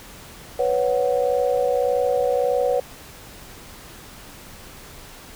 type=chord; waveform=sine; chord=B suspended second; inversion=none; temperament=just; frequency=493.9 / 555.6 / 740.8 Hz; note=B4 / C#5 / F#5; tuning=0 / +4 / +2 cents; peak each=-20 / -22 / -26 dBFS; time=0.59-2.8 s; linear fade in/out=5 ms; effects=pink hiss -42 dBFS RMS until 5.35 s